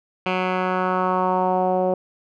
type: tone with low-pass filter sweep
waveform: 10% pulse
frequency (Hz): 184.4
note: F#3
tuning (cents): -6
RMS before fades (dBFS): -21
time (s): 0.26-1.94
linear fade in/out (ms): 2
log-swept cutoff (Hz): 2500 to 580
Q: 2.6
effects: none